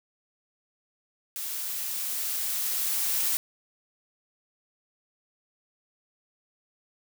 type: noise with level ramp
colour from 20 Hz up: blue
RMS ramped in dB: -34 to -26 dBFS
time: 1.36-3.37 s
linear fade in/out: 0 ms
effects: none